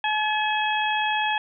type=harmonic tone with a mistuned harmonic; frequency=855 Hz; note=A5; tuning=50 cents flat; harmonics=1 / 2 / 3 / 4; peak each=-24 / -27 / -29 / -30 dBFS; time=0.04-1.38 s; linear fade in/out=2 ms; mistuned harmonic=4; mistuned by=-64 cents; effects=none